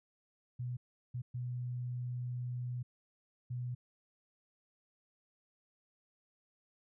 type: tone bursts at uneven times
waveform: sine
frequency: 123.47 Hz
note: B2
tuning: in tune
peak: -36 dBFS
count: 4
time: 0.59-0.77 / 1.14-1.22 / 1.34-2.83 / 3.5-3.75 s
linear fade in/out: 10 ms
effects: none